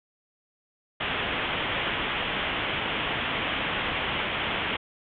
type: low-pass noise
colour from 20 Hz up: white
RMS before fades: -29 dBFS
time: 1-4.77 s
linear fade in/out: 10 ms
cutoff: 3400 Hz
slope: 96 dB/octave
effects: none